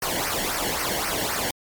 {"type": "noise with flanger", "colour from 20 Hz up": "pink", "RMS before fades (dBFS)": -26, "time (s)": [0.02, 1.51], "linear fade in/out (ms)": 5, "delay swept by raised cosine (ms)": [0.27, 0.83], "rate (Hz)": 3.8, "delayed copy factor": -0.75, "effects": ["MP3 96 kbps"]}